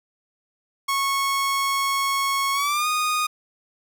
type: tone with pitch glide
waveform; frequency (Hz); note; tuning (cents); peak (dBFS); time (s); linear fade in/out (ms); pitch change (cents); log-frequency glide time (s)
sawtooth; 1100 to 1234.7; C#6 to D#6; -14 to -14; -17; 0.88-3.27; 10; +200; 2.53-2.87
effects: none